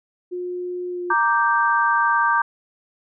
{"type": "tone with pitch glide", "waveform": "sine", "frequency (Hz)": [358.3, 354], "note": ["F4", "F4"], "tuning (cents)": [44, 23], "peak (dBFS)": -25, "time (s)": [0.31, 1.14], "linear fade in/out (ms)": 20, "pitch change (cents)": -21, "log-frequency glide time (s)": [0.89, 1.03]}
{"type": "chord", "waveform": "sine", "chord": "G minor", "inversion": "first", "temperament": "equal", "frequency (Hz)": [932.3, 1174.7, 1568], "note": ["Bb5", "D6", "G6"], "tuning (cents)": [0, 0, 0], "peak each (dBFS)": -20, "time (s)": [1.1, 2.42], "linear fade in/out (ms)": 5}
{"effects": []}